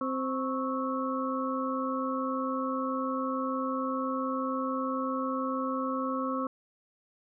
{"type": "harmonic tone with a mistuned harmonic", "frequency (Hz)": 261.6, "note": "C4", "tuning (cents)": 0, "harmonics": [1, 2, 4, 5], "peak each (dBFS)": [-32, -35, -34, -37], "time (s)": [0.01, 6.47], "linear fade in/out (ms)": 2, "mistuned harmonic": 4, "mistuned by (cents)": 92, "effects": []}